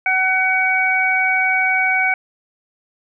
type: harmonic tone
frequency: 752 Hz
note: F#5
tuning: 28 cents sharp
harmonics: 1 / 2 / 3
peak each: -21 / -20 / -16 dBFS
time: 0.06-2.14 s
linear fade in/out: 2 ms
effects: none